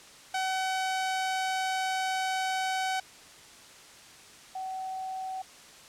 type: tone pair in turn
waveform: sawtooth / sine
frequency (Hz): 756 / 756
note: F#5 / F#5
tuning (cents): +37 / +37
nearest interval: unison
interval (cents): 0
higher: neither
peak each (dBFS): -24 / -33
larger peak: first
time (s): 0.34-3 / 4.55-5.42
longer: first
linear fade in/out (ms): 5
effects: white hiss -51 dBFS RMS until 5.88 s + low-pass 8000 Hz 12 dB/octave